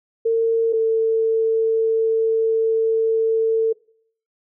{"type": "tone pair in turn", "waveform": "sine", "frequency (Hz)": [454.7, 447.7], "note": ["A#4", "A4"], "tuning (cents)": [-43, 30], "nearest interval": "unison", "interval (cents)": 27, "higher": "first", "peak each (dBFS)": -15, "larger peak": "neither", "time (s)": [[0.25, 0.73], [0.73, 3.73]], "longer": "second", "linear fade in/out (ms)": 10, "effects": ["noise-tail reverb RT60 0.6 s tail -23 dB re dry"]}